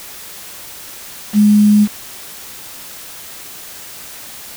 sine tone with quantisation, 208.8 Hz, G#3, 10 cents sharp, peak -6 dBFS, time 1.33-1.88 s, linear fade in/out 50 ms, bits 5, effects white hiss -33 dBFS RMS until 4.56 s

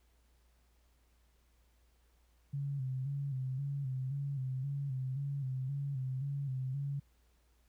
sine tone with vibrato, 135.3 Hz, C#3, 42 cents flat, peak -34 dBFS, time 2.53-7 s, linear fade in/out 10 ms, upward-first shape square, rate 1.9 Hz, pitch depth 66 cents each way, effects added 59 Hz sine -67 dBFS peak until 7.68 s + pink hiss -75 dBFS RMS until 7.68 s

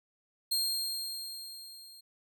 sawtooth tone with level ramp, 4215 Hz, C8, 12 cents sharp, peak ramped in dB -24 to -48 dBFS, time 0.51-2.01 s, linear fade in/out 10 ms, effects none

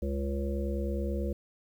harmonic tone, 69.3 Hz, C#2, in tune, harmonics 1 / 3 / 5 / 7 / 8, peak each -31 / -36 / -38 / -39 / -40 dBFS, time 0.02-1.33 s, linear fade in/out 5 ms, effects 10-bit

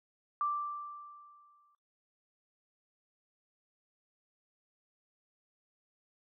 sine tone with exponential decay, 1174.7 Hz, D6, in tune, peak -28 dBFS, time 0.41-1.75 s, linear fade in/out 1 ms, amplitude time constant 290 ms, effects noise-tail reverb RT60 0.2 s tail -20 dB re dry

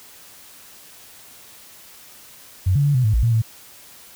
sine tone with pitch steps, 93 / 142.5 / 144.3 / 126.7 / 107.6 / 57.2 / 116.4 / 112.4 Hz, F#2 / C#3 / D3 / B2 / A2 / A#1 / A#2 / A2, +9 / +48 / -30 / +45 / -38 / -32 / -2 / +37 cents, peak -14 dBFS, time 2.66-3.42 s, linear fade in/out 10 ms, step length 95 ms, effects white hiss -45 dBFS RMS until 4.15 s

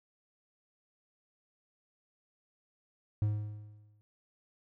triangle tone with exponential decay, 105.3 Hz, G#2, 24 cents sharp, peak -23 dBFS, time 3.22-4.01 s, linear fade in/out 0 ms, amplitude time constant 170 ms, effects none

